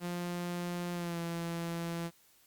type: tone with pitch glide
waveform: sawtooth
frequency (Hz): 175.3 to 168.84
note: F3 to E3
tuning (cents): +7 to +42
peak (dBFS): -31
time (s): 0-2.11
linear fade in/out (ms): 50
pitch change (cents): -65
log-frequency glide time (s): 0.93-1.19
effects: white hiss -65 dBFS RMS until 2.46 s + Opus 48 kbps